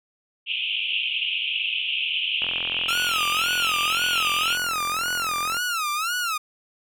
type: band-pass noise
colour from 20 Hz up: white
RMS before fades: -26 dBFS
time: 0.46-4.58 s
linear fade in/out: 50 ms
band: 2500 to 3200 Hz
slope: 96 dB/octave
type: click train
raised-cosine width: 0.5 ms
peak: -20 dBFS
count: 137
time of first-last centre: 2.42-5.568 s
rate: 43.2 Hz
type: tone with vibrato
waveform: sawtooth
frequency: 1318.5 Hz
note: E6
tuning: in tune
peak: -20 dBFS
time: 2.88-6.38 s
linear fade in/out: 10 ms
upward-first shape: sine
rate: 1.9 Hz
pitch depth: 190 cents each way
effects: none